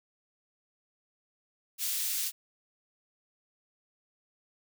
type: high-pass noise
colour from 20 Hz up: white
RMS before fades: -32 dBFS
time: 1.78-2.32 s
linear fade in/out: 50 ms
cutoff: 3000 Hz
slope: 12 dB/octave
effects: none